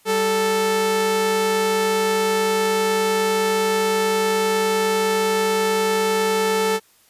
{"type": "tone pair together", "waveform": "sawtooth", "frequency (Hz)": [195.15, 440], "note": ["G3", "A4"], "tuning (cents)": [-8, 0], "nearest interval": "octave + major second", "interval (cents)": 1408, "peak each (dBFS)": [-23, -14], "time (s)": [0.05, 6.8], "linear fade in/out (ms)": 50, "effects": ["white hiss -56 dBFS RMS until 7.09 s", "resampled to 32000 Hz"]}